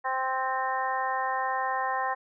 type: harmonic tone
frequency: 261.6 Hz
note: C4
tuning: in tune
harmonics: 2 / 3 / 4 / 5 / 6 / 7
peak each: -37 / -30 / -30 / -40 / -40 / -34 dBFS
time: 0.04-2.15 s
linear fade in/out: 20 ms
effects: none